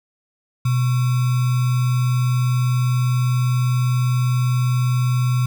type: tone with sample-and-hold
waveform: sine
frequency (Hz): 125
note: B2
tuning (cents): +21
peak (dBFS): -15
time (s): 0.65-5.46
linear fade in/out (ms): 5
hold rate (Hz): 1225
effects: none